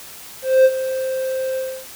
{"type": "tone with ADSR envelope", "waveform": "triangle", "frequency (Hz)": 523.3, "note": "C5", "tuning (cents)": 0, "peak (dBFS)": -5, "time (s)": [0.42, 1.86], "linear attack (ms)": 230, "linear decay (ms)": 48, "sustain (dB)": -13, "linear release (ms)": 290, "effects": ["white hiss -38 dBFS RMS until 1.95 s"]}